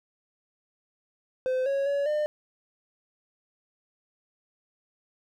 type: tone with pitch steps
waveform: triangle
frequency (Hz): 514 / 552 / 565 / 602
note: C5 / C#5 / C#5 / D5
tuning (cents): -31 / -7 / +33 / +43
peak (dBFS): -22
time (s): 1.46-2.26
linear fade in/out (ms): 0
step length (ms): 200
effects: none